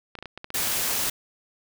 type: clicks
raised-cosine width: 0.3 ms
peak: -21 dBFS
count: 9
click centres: 0.153 / 0.188 / 0.226 / 0.257 / 0.376 / 0.444 / 0.504 / 0.594 / 0.674 s
type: noise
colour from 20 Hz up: white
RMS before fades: -26 dBFS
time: 0.54-1.1 s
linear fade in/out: 5 ms
effects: none